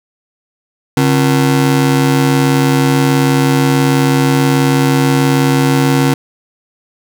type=ring-modulated tone; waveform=35% pulse; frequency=204.8 Hz; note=G#3; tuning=24 cents flat; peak=-4 dBFS; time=0.97-6.14 s; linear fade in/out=2 ms; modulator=63.1 Hz; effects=none